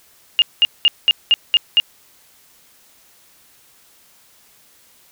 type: tone bursts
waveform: sine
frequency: 2836 Hz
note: F7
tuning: 26 cents sharp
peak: -8 dBFS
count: 7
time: 0.39-1.8 s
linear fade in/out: 0 ms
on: 30 ms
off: 200 ms
effects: white hiss -52 dBFS RMS until 5.11 s